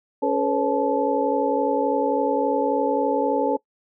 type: tone cluster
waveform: sine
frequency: 279.3 / 432.8 / 496.4 / 548 / 867 Hz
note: C#4 / A4 / B4 / C#5 / A5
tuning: +13 / -29 / +9 / -20 / -26 cents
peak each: -25 dBFS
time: 0.22-3.57 s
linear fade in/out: 10 ms
effects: noise-tail reverb RT60 0.1 s tail -22 dB re dry